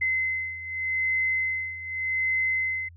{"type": "beating tone pair", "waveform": "sine", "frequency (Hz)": [2054, 2054.84], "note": ["C7", "C7"], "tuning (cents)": [-33, -32], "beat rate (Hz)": 0.84, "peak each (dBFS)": [-30, -26], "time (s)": [0.01, 2.89], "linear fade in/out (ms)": 10, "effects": ["added 85 Hz sine -46 dBFS peak until 2.96 s"]}